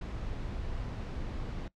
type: noise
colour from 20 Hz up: brown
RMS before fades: -37 dBFS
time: 0.01-1.68 s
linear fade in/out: 5 ms
effects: noise-tail reverb RT60 0.1 s tail -20 dB re dry + low-pass 5000 Hz 12 dB/octave